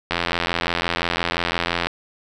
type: click train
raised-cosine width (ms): 0.3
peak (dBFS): -4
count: 152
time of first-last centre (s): 0.11-1.87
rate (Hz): 85.8
effects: none